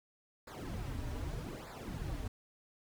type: noise with flanger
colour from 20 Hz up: brown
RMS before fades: -41 dBFS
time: 0.47-2.28 s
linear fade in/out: 5 ms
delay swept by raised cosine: 0.33 to 5.93 ms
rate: 0.82 Hz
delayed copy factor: -0.9
effects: none